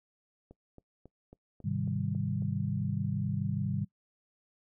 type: click train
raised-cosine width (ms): 2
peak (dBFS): -37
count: 8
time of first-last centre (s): 0.51-2.423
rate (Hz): 3.66
type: chord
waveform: sine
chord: Ab major seventh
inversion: none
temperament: equal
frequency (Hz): 103.83 / 130.81 / 155.56 / 196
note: Ab2 / C3 / Eb3 / G3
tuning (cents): 0 / 0 / 0 / 0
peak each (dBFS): -35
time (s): 1.64-3.85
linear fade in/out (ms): 10
effects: noise-tail reverb RT60 0.1 s tail -21 dB re dry